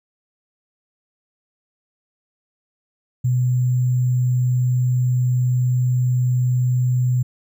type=tone with sample-and-hold; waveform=sine; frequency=125.5 Hz; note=B2; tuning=28 cents sharp; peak=-15 dBFS; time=3.24-7.23 s; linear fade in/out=10 ms; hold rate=7350 Hz; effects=none